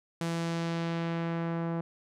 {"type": "tone with low-pass filter sweep", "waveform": "sawtooth", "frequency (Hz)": 167.2, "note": "E3", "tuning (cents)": 25, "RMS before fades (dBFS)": -32, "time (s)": [0.21, 1.81], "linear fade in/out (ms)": 2, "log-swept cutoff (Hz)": [9900, 1100], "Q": 0.84, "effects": []}